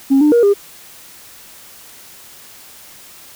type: tone with pitch steps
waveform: sine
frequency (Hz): 271.8 / 299.2 / 473.9 / 403.4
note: C#4 / D4 / A#4 / G4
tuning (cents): -34 / +32 / +28 / +50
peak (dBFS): -6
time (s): 0.1-0.54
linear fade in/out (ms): 20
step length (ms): 110
effects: tanh soft clip ceiling -5 dBFS + white hiss -40 dBFS RMS until 3.35 s